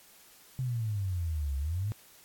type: exponential two-way sweep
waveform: sine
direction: down then up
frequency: 132.4 to 67 to 111.3 Hz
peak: -29 dBFS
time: 0.59-1.92 s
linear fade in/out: 0 ms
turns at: 1.57 s
effects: white hiss -57 dBFS RMS until 2.24 s + AAC 64 kbps